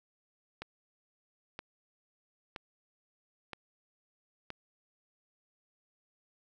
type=click train; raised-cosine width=0.3 ms; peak=-24 dBFS; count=5; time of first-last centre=0.62-4.503 s; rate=1.03 Hz; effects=11-bit